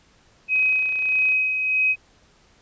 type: tone with tremolo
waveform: sine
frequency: 2530 Hz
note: D#7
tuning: 28 cents sharp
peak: -16 dBFS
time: 0.48-1.96 s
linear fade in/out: 50 ms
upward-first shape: sine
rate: 1.6 Hz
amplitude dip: 45%
type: click train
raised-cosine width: 0.3 ms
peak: -26 dBFS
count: 24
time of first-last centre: 0.56-1.322 s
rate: 30.2 Hz
effects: pink hiss -57 dBFS RMS until 2.61 s + resampled to 16000 Hz